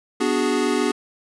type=chord; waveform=square; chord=G# half-diminished seventh; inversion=first; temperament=equal; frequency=246.9 / 293.7 / 370 / 415.3 Hz; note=B3 / D4 / F#4 / G#4; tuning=0 / 0 / 0 / 0 cents; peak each=-25 dBFS; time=0.2-0.92 s; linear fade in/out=10 ms; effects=resampled to 24000 Hz